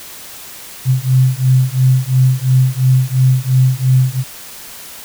sine beating tone pair, 128.1 / 131 Hz, C3 / C3, -36 / +2 cents, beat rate 2.9 Hz, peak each -12 dBFS, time 0.85-4.24 s, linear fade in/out 50 ms, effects white hiss -33 dBFS RMS until 5.04 s

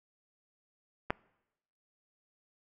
clicks, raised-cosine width 0.5 ms, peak -29 / -13 dBFS, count 2, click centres 1.1 / 1.105 s, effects noise-tail reverb RT60 0.9 s tail -25 dB re dry

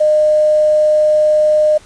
sine tone with quantisation, 610 Hz, D#5, 34 cents flat, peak -8 dBFS, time 0-1.78 s, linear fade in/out 10 ms, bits 6, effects pink hiss -43 dBFS RMS until 1.85 s + resampled to 22050 Hz

